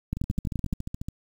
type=two click trains; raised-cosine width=5 ms; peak=-20 / -14 dBFS; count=14 / 8; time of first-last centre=0.17-1.085 / 0.13-0.728 s; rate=14.2 / 11.7 Hz; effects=8-bit